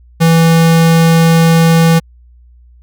square tone, 164.81 Hz, E3, in tune, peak -6 dBFS, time 0.2-2 s, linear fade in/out 20 ms, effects added 60 Hz sine -39 dBFS peak until 2.82 s

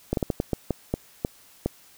slowing click train, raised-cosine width 2 ms, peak -10 dBFS, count 10, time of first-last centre 0.13-1.66 s, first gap 42 ms, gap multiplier 1.33, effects white hiss -54 dBFS RMS until 1.97 s

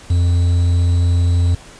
triangle tone with quantisation, 87.3 Hz, F2, in tune, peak -9 dBFS, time 0.1-1.55 s, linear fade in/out 5 ms, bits 6, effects pink hiss -40 dBFS RMS until 1.79 s + resampled to 22050 Hz

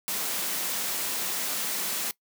white high-pass noise, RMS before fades -30 dBFS, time 0.08-2.11 s, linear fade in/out 0 ms, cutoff 150 Hz, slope 48 dB/octave, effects noise-tail reverb RT60 0.1 s tail -21 dB re dry

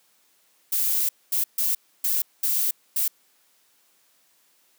violet noise bursts at uneven times, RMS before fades -23 dBFS, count 6, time 0.72-1.09 / 1.32-1.44 / 1.58-1.75 / 2.04-2.22 / 2.43-2.71 / 2.96-3.08 s, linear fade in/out 5 ms, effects white hiss -63 dBFS RMS until 4.78 s + high-pass 200 Hz 12 dB/octave

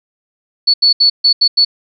sine tone bursts at uneven times, 4435 Hz, C#8, in tune, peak -6 dBFS, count 6, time 0.67-0.74 / 0.82-0.93 / 1-1.1 / 1.24-1.33 / 1.41-1.48 / 1.57-1.65 s, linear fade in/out 10 ms, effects none

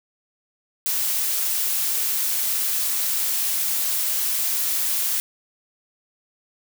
blue noise, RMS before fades -23 dBFS, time 0.86-5.2 s, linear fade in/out 0 ms, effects none

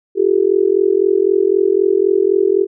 sine tone with amplitude modulation, 392 Hz, G4, in tune, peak -6 dBFS, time 0.15-2.67 s, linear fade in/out 50 ms, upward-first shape sine, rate 43.9 Hz, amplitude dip 100%, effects none

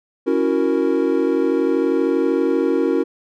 triangle chord, F# dominant seventh, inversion second, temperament equal, 277.2 / 329.6 / 370 / 466.2 Hz, C#4 / E4 / F#4 / A#4, 0 / 0 / 0 / 0 cents, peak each -19 dBFS, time 0.26-3.04 s, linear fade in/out 20 ms, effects none

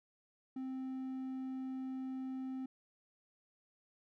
triangle tone, 261.6 Hz, C4, in tune, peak -37 dBFS, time 0.56-2.66 s, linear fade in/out 5 ms, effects none

